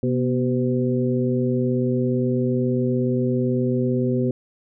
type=harmonic tone with a mistuned harmonic; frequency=127.3 Hz; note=C3; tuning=47 cents flat; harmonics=1 / 2 / 3 / 4; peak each=-23 / -22 / -25 / -28 dBFS; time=0.03-4.31 s; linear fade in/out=2 ms; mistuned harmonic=2; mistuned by=-66 cents; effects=none